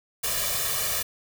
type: noise with comb filter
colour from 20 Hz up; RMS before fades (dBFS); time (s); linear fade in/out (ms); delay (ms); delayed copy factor
white; -27; 0.23-1.03; 10; 1.7; +0.95
effects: none